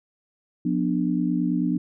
sine chord, B diminished, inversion second, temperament just, 177.8 / 246.9 / 296.3 Hz, F3 / B3 / D4, +31 / 0 / +15 cents, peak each -25 dBFS, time 0.65-1.78 s, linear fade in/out 5 ms, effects none

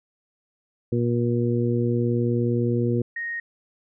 harmonic tone, 119.3 Hz, A#2, 41 cents sharp, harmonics 1 / 2 / 3 / 4, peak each -23 / -25 / -26 / -29 dBFS, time 0.92-3.02 s, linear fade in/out 5 ms
sine tone, 1864.7 Hz, A#6, in tune, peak -27 dBFS, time 3.16-3.4 s, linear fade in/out 5 ms
effects none

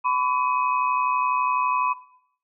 sine tone cluster, 1005 / 1137 / 2531 Hz, B5 / C#6 / D#7, +30 / +44 / +29 cents, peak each -21 / -25 / -30 dBFS, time 0.04-1.94 s, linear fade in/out 20 ms, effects noise-tail reverb RT60 0.7 s tail -19 dB re dry

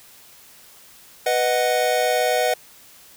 square chord, B major, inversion none, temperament equal, 493.9 / 622.3 / 740 Hz, B4 / D#5 / F#5, 0 / 0 / 0 cents, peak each -23 dBFS, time 1.26-2.54 s, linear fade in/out 5 ms, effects white hiss -48 dBFS RMS until 3.16 s

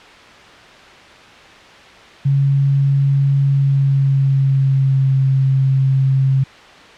sine tone with pitch glide, 138.59 to 134.18 Hz, C#3 to C3, 0 to +44 cents, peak -11 dBFS, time 2.25-6.44 s, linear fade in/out 10 ms, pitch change -56 cents, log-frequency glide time 3.45-5.15 s, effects white hiss -40 dBFS RMS until 6.97 s + low-pass 3000 Hz 12 dB/octave

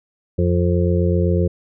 harmonic tone, 87.8 Hz, F2, 10 cents sharp, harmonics 1 / 2 / 4 / 5 / 6, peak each -17 / -20 / -23 / -24 / -25 dBFS, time 0.38-1.48 s, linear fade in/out 10 ms, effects none

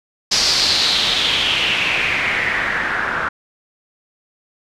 white noise with low-pass filter sweep, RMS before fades -18 dBFS, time 0.31-3.29 s, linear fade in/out 10 ms, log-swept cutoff 5200 to 1400 Hz, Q 4.4, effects none

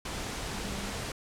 sine tone in noise, 200 Hz, G3, 35 cents sharp, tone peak -41 dBFS, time 0.54-0.93 s, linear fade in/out 5 ms, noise pink, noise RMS -36 dBFS, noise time 0.05-1.12 s, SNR -8 dB, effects low-pass 9000 Hz 12 dB/octave

